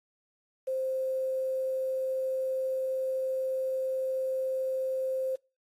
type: tone with quantisation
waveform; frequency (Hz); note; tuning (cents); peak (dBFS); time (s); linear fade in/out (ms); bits
sine; 524; C5; +2; -28; 0.67-5.36; 10; 9
effects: noise-tail reverb RT60 0.3 s tail -25 dB re dry + AAC 32 kbps